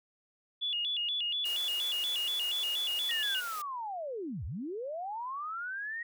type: tone with vibrato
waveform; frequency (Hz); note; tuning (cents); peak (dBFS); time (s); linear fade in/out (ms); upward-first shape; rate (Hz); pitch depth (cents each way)
sine; 3136; G7; 0; -30; 0.61-3.41; 20; square; 4.2; 160
type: high-pass noise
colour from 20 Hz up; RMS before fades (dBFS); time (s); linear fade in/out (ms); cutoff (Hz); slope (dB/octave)
white; -44; 1.45-3.62; 5; 330; 48
type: linear two-way sweep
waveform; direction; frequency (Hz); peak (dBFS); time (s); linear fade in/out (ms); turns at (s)
sine; down then up; 1897 to 61.2 to 1897; -35; 3.09-6.03; 5; 4.45
effects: none